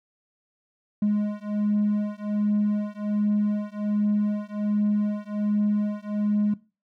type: beating tone pair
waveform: triangle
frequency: 207.7 / 209 Hz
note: G#3 / G#3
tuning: 0 / +11 cents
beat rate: 1.3 Hz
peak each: -22 dBFS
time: 1.02-6.54 s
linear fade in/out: 5 ms
effects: noise-tail reverb RT60 0.3 s tail -20 dB re dry + tanh soft clip ceiling -15 dBFS